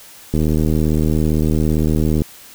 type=click train; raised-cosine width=3 ms; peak=-5 dBFS; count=147; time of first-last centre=0.34-2.219 s; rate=77.7 Hz; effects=white hiss -41 dBFS RMS until 2.54 s